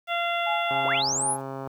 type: harmonic tone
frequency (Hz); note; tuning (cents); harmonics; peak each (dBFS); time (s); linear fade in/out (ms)
688; F5; -26; 1 / 2 / 3 / 4 / 5; -27 / -30 / -32 / -33 / -34; 0.07-1.03; 50
type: tone with tremolo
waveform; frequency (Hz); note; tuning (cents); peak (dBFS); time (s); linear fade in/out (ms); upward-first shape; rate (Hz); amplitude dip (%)
sine; 842; G#5; +24; -25; 0.46-1.42; 10; triangle; 3.9; 95
type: click train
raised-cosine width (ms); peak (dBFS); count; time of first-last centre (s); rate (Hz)
1; -21; 131; 0.71-1.673; 135
type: linear sweep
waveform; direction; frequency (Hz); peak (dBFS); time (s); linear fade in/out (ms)
sine; up; 92.3 to 11330; -24; 0.84-1.37; 50
effects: high-pass 60 Hz 12 dB/octave + 9-bit